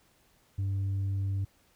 sine tone, 97.7 Hz, G2, 5 cents flat, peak -25 dBFS, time 0.58-1.45 s, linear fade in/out 10 ms, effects tanh soft clip ceiling -27 dBFS + pink hiss -66 dBFS RMS until 1.75 s

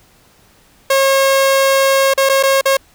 sawtooth tone with dropouts, 542 Hz, C#5, 39 cents flat, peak -6 dBFS, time 0.9-2.77 s, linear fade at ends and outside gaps 5 ms, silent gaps 2.138-2.176 / 2.291-2.295 / 2.428-2.434 / 2.612-2.655 s, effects pink hiss -50 dBFS RMS until 2.94 s

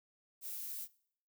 violet noise, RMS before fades -43 dBFS, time 0.41-0.88 s, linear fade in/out 50 ms, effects noise-tail reverb RT60 0.6 s tail -21 dB re dry

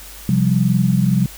sine chord, C suspended fourth, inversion none, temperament equal, 130.81 / 174.61 / 196 Hz, C3 / F3 / G3, 0 / 0 / 0 cents, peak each -17 dBFS, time 0.29-1.26 s, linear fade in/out 2 ms, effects added 50 Hz sine -39 dBFS peak until 1.37 s + white hiss -38 dBFS RMS until 1.37 s

